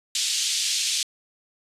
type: band-pass noise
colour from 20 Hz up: pink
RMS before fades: -25 dBFS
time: 0.15-1.03 s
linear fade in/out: 2 ms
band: 3100 to 8200 Hz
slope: 24 dB/octave
effects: resampled to 32000 Hz